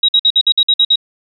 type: tone bursts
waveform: sine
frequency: 3823 Hz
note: A#7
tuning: 43 cents sharp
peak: -7 dBFS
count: 9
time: 0.03-0.958 s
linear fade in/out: 5 ms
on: 56 ms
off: 53 ms
effects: none